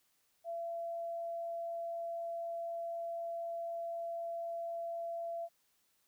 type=tone; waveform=sine; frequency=676 Hz; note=E5; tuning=43 cents sharp; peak=-37 dBFS; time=0.44-5.49 s; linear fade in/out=50 ms; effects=white hiss -75 dBFS RMS until 6.07 s